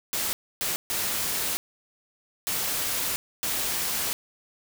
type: noise bursts at uneven times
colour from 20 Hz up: white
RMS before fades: -28 dBFS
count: 5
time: 0.13-0.33 / 0.61-0.76 / 0.9-1.57 / 2.47-3.16 / 3.43-4.13 s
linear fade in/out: 0 ms
effects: none